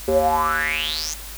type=tone with band-pass filter sweep; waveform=square; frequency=77.78 Hz; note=D#2; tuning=in tune; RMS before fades=-21 dBFS; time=0.08-1.14 s; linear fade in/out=0 ms; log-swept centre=440 to 6700 Hz; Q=9.2; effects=added 50 Hz sine -37 dBFS peak until 1.37 s + white hiss -37 dBFS RMS until 1.37 s